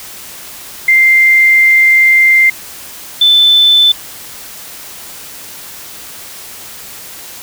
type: tone pair in turn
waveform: sine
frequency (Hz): 2093 / 3520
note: C7 / A7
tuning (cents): 0 / 0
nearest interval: major sixth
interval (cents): 900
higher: second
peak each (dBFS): -4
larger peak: neither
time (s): 0.88-2.5 / 3.21-3.92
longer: first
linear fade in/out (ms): 5
effects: white hiss -30 dBFS RMS until 7.42 s